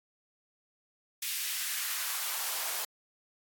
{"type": "noise with high-pass filter sweep", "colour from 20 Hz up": "white", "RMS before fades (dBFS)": -34, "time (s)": [1.22, 2.85], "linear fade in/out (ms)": 5, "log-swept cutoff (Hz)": [2500, 600], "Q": 1.3, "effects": ["AAC 64 kbps"]}